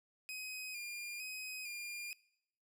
sawtooth tone with vibrato, 2463 Hz, D#7, 18 cents flat, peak -39 dBFS, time 0.29-2.13 s, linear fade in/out 0 ms, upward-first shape square, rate 1.1 Hz, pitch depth 40 cents each way, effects noise-tail reverb RT60 0.8 s tail -24 dB re dry

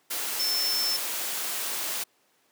sine tone in noise, 5320 Hz, E8, 15 cents sharp, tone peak -25 dBFS, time 0.39-0.97 s, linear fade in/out 10 ms, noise white, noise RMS -31 dBFS, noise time 0.1-2.04 s, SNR +3 dB, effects pink hiss -66 dBFS RMS until 2.51 s + high-pass 300 Hz 12 dB/octave

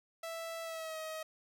sawtooth tone with pitch glide, 659.3 to 632.4 Hz, E5 to D#5, 0 to +28 cents, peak -36 dBFS, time 0.23-1.23 s, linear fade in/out 5 ms, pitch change -72 cents, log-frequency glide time 0.63-0.98 s, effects none

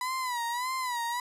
35% pulse tone with vibrato, 987.8 Hz, B5, in tune, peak -28 dBFS, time 0.01-1.2 s, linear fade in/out 2 ms, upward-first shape sine, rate 1.7 Hz, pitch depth 99 cents each way, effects resampled to 32000 Hz

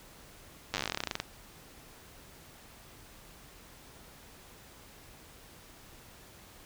slowing click train, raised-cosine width 0.2 ms, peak -14 dBFS, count 21, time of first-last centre 0.74-1.2 s, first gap 9 ms, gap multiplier 1.09, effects pink hiss -54 dBFS RMS until 6.65 s

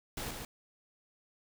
pink noise with echo, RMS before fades -39 dBFS, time 0.17-0.31 s, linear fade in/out 2 ms, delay 140 ms, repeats 1, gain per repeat -4 dB, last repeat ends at 0.45 s, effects none

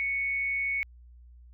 sine tone with amplitude modulation, 2217 Hz, C#7, in tune, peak -25 dBFS, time 0-0.83 s, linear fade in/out 0 ms, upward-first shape sine, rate 215 Hz, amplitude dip 35%, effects added 60 Hz sine -49 dBFS peak until 1.53 s

